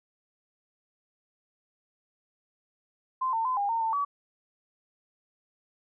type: tone with pitch steps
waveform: sine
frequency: 1037 / 903 / 1021 / 808 / 914 / 895 / 1140 Hz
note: C6 / A5 / C6 / G#5 / A#5 / A5 / C#6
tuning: -16 / +45 / -43 / -48 / -34 / +29 / +48 cents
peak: -25 dBFS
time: 3.21-4.05 s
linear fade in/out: 10 ms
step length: 120 ms
effects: none